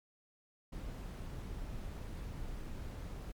brown noise, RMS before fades -43 dBFS, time 0.72-3.32 s, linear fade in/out 10 ms, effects MP3 96 kbps

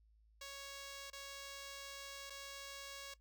5% pulse tone with dropouts, 554.4 Hz, C#5, in tune, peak -36 dBFS, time 0.41-3.14 s, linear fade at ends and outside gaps 5 ms, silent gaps 1.102-1.13 / 2.299-2.303 s, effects noise-tail reverb RT60 0.1 s tail -17 dB re dry + added 54 Hz sine -66 dBFS peak until 3.2 s

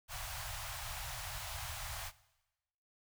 pink band-stop noise, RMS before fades -43 dBFS, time 0.08-2.12 s, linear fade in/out 50 ms, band 130 to 640 Hz, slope 48 dB/octave, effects noise-tail reverb RT60 1.0 s tail -19 dB re dry

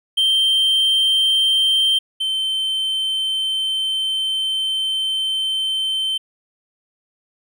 triangle tone pair in turn, 3139 / 3096 Hz, G7 / G7, +2 / -22 cents, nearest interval unison, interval 24 cents, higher first, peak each -12 / -17 dBFS, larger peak first, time 0.17-1.99 / 2.2-6.18 s, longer second, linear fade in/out 10 ms, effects none

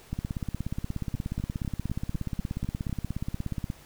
two click trains, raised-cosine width 5 ms, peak -18 / -20 dBFS, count 61 / 8, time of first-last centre 0.13-3.701 / 1.15-2.896 s, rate 16.8 / 4.01 Hz, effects pink hiss -53 dBFS RMS until 3.85 s

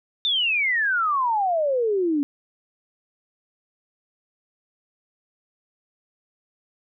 sine exponential sweep, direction down, 3642 to 277.2 Hz, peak -19 dBFS, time 0.25-2.23 s, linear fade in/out 0 ms, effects none

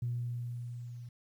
sine tone with level ramp, 120.6 Hz, B2, 41 cents flat, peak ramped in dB -30 to -43 dBFS, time 0.02-1.09 s, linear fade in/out 5 ms, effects tanh soft clip ceiling -26 dBFS + 11-bit

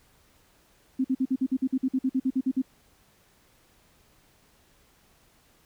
sine tone bursts, 261.6 Hz, C4, in tune, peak -21 dBFS, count 16, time 0.99-2.62 s, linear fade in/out 10 ms, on 55 ms, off 50 ms, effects pink hiss -62 dBFS RMS until 5.65 s

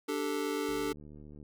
square chord, D suspended fourth, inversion none, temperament just, 293.7 / 391.6 / 440.5 Hz, D4 / G4 / A4, 0 / -2 / +2 cents, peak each -36 / -38 / -36 dBFS, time 0.08-0.93 s, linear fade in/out 10 ms
click train, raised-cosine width 3 ms, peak -38 dBFS, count 56, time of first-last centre 0.69-1.428 s, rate 74.5 Hz
effects none

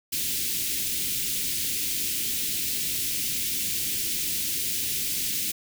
white band-stop noise, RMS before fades -28 dBFS, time 0.12-5.52 s, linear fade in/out 10 ms, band 360 to 2300 Hz, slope 24 dB/octave, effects none

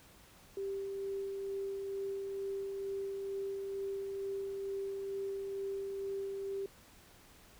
sine tone with tremolo, 392.5 Hz, G4, 2 cents sharp, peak -35 dBFS, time 0.57-6.66 s, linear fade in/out 2 ms, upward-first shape sine, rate 2.2 Hz, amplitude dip 25%, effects pink hiss -60 dBFS RMS until 7.59 s

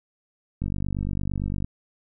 click train, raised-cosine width 5 ms, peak -16 dBFS, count 51, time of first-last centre 0.62-1.645 s, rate 48.8 Hz, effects none

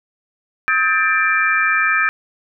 sine tone cluster, 1275 / 1594 / 1779 / 2360 Hz, D#6 / G6 / A6 / D7, +42 / +28 / +19 / +8 cents, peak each -19 dBFS, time 0.68-2.09 s, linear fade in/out 0 ms, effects none

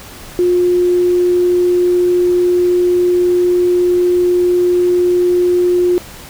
sine tone, 356.2 Hz, F4, 34 cents sharp, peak -9 dBFS, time 0.39-5.98 s, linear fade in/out 0 ms, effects pink hiss -34 dBFS RMS until 6.29 s

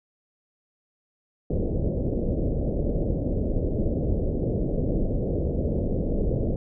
pink low-pass noise, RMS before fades -25 dBFS, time 1.5-6.56 s, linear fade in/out 2 ms, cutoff 580 Hz, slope 48 dB/octave, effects none

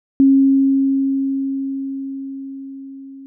sine tone with level ramp, 271.3 Hz, C#4, 37 cents flat, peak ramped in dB -7 to -34 dBFS, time 0.2-3.26 s, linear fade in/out 0 ms, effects none

